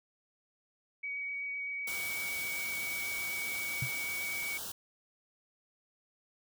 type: tone with vibrato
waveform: sine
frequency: 2259 Hz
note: C#7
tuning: 32 cents sharp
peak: -35 dBFS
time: 1.03-4.58 s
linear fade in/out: 10 ms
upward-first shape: triangle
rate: 7.9 Hz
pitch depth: 12 cents each way
type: band-stop noise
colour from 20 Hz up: white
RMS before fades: -41 dBFS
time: 1.87-4.72 s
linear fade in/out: 5 ms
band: 1700 to 2700 Hz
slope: 96 dB/octave
type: tone with exponential decay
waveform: sine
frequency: 129.3 Hz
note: C3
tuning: 20 cents flat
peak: -28 dBFS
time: 3.82-3.93 s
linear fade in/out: 5 ms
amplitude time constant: 22 ms
effects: none